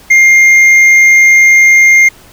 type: tone with hard clipping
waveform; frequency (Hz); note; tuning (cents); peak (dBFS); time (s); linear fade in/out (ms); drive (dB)
sine; 2115; C7; +18; -3; 0.1-2.09; 10; 4
effects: pink hiss -39 dBFS RMS until 2.32 s